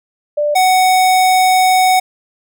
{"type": "tone pair in turn", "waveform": ["sine", "square"], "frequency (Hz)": [591, 744.6], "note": ["D5", "F#5"], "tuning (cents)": [11, 11], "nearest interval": "major third", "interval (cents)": 400, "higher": "second", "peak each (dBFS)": [-12, -9], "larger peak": "second", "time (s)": [[0.37, 0.55], [0.55, 2]], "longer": "second", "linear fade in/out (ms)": 10, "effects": []}